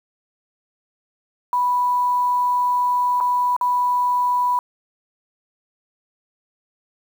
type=tone with dropouts; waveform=sine; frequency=986 Hz; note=B5; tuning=3 cents flat; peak=-16 dBFS; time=1.53-4.59 s; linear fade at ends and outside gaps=1 ms; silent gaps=3.203-3.209 / 3.565-3.611 s; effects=7-bit